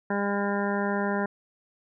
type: harmonic tone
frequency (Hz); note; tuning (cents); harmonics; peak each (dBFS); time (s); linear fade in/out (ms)
201.5; G3; +48; 1 / 2 / 3 / 4 / 5 / 7 / 8 / 9; -28 / -31 / -33 / -34 / -35 / -36 / -37 / -38; 0.1-1.26; 5
effects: none